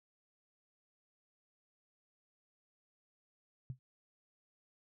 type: tone with exponential decay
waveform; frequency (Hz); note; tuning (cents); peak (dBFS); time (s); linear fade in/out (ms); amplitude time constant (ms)
sine; 128.1; C3; -36; -35; 3.7-3.79; 0; 18
effects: none